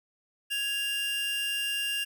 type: tone pair together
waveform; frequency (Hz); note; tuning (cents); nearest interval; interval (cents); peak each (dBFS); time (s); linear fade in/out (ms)
45% pulse; 1661.2 / 2792; G#6 / F7; 0 / -1; major sixth; 899; -37 / -29; 0.5-2.05; 20
effects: none